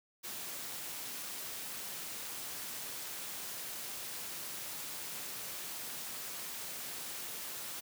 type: noise with amplitude modulation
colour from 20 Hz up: white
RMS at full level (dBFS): -41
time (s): 0.23-7.81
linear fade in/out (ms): 20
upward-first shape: sine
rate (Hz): 209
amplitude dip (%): 35
effects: high-pass 100 Hz 12 dB/octave